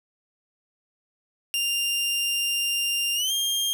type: tone with pitch glide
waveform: sawtooth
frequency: 2794 to 3209 Hz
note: F7 to G7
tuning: 0 to +40 cents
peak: -20 dBFS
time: 1.54-3.73 s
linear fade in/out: 0 ms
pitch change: +240 cents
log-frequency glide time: 3.15-3.32 s
effects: none